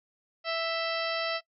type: harmonic tone with a mistuned harmonic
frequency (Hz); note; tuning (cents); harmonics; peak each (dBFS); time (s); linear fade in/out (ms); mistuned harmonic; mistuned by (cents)
660; E5; +2; 1 / 2 / 3 / 4 / 5 / 6 / 7 / 8; -32 / -35 / -37 / -38 / -39 / -40 / -40 / -41; 0.44-1.41; 50; 5; -69
effects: noise-tail reverb RT60 0.1 s tail -22 dB re dry